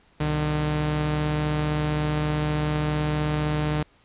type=tone pair together; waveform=sawtooth; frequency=63.5 / 151.03 Hz; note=B1 / D3; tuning=+49 / +49 cents; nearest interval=octave + minor third; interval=1500 cents; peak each=-27 / -19 dBFS; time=0.2-3.83 s; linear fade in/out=5 ms; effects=pink hiss -59 dBFS RMS until 4.04 s + resampled to 8000 Hz